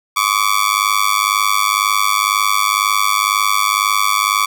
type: tone with amplitude modulation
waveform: sawtooth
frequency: 1144 Hz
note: D6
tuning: 46 cents flat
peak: -5 dBFS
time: 0.16-4.46 s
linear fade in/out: 10 ms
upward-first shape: sine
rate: 102 Hz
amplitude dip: 100%
effects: none